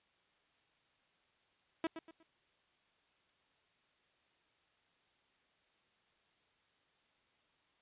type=tone with echo; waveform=sawtooth; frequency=325.6 Hz; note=E4; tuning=21 cents flat; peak=-29 dBFS; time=1.84-1.87 s; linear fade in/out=2 ms; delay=120 ms; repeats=3; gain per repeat=-10 dB; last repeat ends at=2.23 s; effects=white hiss -74 dBFS RMS until 7.81 s + resampled to 8000 Hz